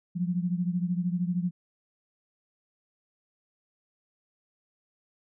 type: beating tone pair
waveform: sine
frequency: 174.61 / 187.61 Hz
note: F3 / F#3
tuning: 0 / +24 cents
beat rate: 13 Hz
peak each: -27 / -31 dBFS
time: 0.15-1.51 s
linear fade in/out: 20 ms
effects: none